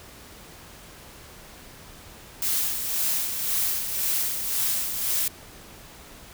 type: noise with tremolo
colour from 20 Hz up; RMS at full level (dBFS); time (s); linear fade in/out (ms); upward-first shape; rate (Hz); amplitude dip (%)
blue; -24; 2.42-5.28; 2; sine; 1.9; 50
effects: pink hiss -46 dBFS RMS until 6.33 s